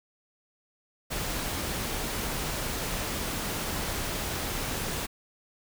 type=noise; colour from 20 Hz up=pink; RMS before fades=-32 dBFS; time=1.1-5.07 s; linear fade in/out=20 ms; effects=none